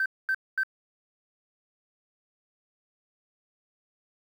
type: tone bursts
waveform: sine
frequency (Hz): 1550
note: G6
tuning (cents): -20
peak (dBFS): -22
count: 3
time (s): 0-0.634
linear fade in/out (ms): 2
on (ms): 58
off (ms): 230
effects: tanh soft clip ceiling -19 dBFS + 9-bit